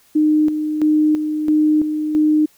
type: tone with tremolo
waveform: sine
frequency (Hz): 305.7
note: D#4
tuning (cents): -30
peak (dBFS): -11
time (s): 0.15-2.46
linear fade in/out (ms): 10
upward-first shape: square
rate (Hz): 1.5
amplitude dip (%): 55
effects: white hiss -54 dBFS RMS until 2.57 s